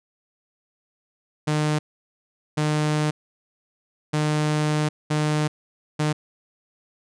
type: tone bursts at uneven times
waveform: sawtooth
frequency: 151.7 Hz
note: D#3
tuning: 44 cents flat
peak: -16 dBFS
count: 5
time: 1.47-1.79 / 2.57-3.11 / 4.13-4.89 / 5.1-5.48 / 5.99-6.13 s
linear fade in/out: 10 ms
effects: resampled to 22050 Hz